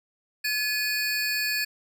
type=tone cluster; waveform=square; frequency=1708 / 2477 / 4458 Hz; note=G#6 / D#7 / C#8; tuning=+48 / -8 / +9 cents; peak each=-30 dBFS; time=0.44-1.65 s; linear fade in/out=10 ms; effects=none